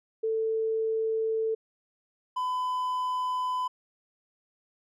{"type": "tone pair in turn", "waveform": ["sine", "triangle"], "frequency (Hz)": [444, 1006.6], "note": ["A4", "B5"], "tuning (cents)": [16, 33], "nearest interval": "octave + major second", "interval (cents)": 1417, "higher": "second", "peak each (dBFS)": [-25, -25], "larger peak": "neither", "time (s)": [[0.23, 1.55], [2.36, 3.68]], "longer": "neither", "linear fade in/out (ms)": 10, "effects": []}